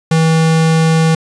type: tone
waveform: square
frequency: 161.4 Hz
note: E3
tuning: 36 cents flat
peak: -9 dBFS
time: 0.11-1.15 s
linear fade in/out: 5 ms
effects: resampled to 22050 Hz + 7-bit